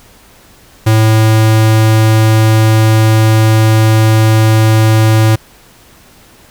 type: tone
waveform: square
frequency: 110 Hz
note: A2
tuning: in tune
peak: -6 dBFS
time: 0.86-5.36 s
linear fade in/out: 10 ms
effects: pink hiss -42 dBFS RMS until 6.5 s